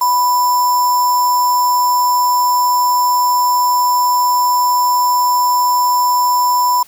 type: tone with sample-and-hold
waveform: sine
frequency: 987.8 Hz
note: B5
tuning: in tune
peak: -10 dBFS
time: 0.01-6.83 s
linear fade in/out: 5 ms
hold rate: 6300 Hz
effects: white hiss -45 dBFS RMS until 6.87 s